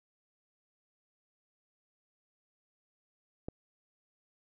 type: click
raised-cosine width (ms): 2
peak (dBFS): -24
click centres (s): 3.485
effects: none